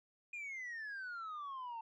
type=exponential sweep; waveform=sine; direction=down; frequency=2461 to 893 Hz; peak=-40 dBFS; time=0.33-1.81 s; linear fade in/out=5 ms; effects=tanh soft clip ceiling -41 dBFS